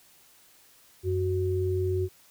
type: tone pair together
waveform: sine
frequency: 92.5 / 370.3 Hz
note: F#2 / F#4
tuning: 0 / +1 cents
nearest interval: 2 octaves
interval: 2401 cents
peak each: -27 dBFS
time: 1.03-2.09 s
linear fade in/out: 50 ms
effects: white hiss -58 dBFS RMS until 2.3 s